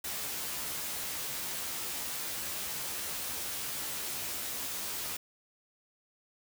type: noise with comb filter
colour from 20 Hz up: white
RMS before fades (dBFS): -37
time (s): 0.04-5.17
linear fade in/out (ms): 5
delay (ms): 14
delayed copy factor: +0.7
effects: none